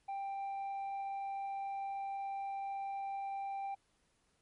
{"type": "tone with tanh clipping", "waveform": "sine", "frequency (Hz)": 788, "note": "G5", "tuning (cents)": 9, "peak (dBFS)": -38, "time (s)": [0.08, 3.75], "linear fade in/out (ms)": 10, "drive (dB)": 3, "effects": ["pink hiss -75 dBFS RMS until 4.41 s", "MP3 48 kbps"]}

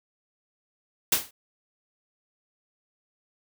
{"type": "noise with exponential decay", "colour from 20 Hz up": "white", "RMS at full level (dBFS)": -17, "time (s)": [1.12, 1.31], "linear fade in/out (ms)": 5, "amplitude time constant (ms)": 40, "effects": []}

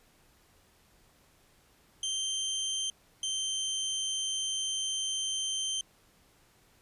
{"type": "tone pair in turn", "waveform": "25% pulse", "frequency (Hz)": [3136, 3124], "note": ["G7", "G7"], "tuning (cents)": [0, -7], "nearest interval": "unison", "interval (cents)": 7, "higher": "first", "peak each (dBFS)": -27, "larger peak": "neither", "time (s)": [[2.03, 2.9], [3.23, 5.81]], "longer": "second", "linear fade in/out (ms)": 2, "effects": ["pink hiss -64 dBFS RMS until 6.81 s", "resampled to 32000 Hz"]}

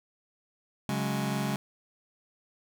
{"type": "chord", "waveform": "sawtooth", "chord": "C# suspended fourth", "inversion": "none", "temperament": "just", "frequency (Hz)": [138.59, 184.79, 207.9], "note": ["C#3", "F#3", "G#3"], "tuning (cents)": [0, -2, 2], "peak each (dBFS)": [-28, -31, -27], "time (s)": [0.89, 1.56], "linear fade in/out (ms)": 0, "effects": ["9-bit"]}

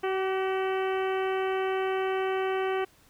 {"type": "harmonic tone with a mistuned harmonic", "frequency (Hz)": 380, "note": "F#4", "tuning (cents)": 46, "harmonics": [1, 2, 3, 4, 5, 6, 7, 8], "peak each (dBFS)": [-27, -33, -37, -39, -41, -43, -44, -45], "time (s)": [0.03, 2.85], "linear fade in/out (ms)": 10, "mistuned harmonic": 3, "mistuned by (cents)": 27, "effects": ["pink hiss -60 dBFS RMS until 3.09 s"]}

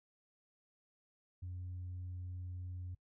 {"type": "tone", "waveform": "sine", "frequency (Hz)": 90.3, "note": "F#2", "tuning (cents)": -42, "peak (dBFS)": -40, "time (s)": [1.42, 2.95], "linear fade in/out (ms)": 10, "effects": ["noise-tail reverb RT60 0.1 s tail -23 dB re dry", "tanh soft clip ceiling -39 dBFS"]}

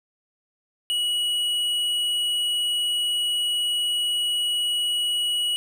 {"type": "tone with tanh clipping", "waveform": "sine", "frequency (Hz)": 2921, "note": "F#7", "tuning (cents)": -23, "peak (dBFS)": -23, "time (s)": [0.9, 5.56], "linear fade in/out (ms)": 0, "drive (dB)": 10, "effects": []}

